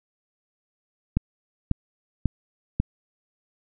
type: click train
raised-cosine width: 5 ms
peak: -8 dBFS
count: 4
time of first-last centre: 1.17-2.8 s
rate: 1.84 Hz
effects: none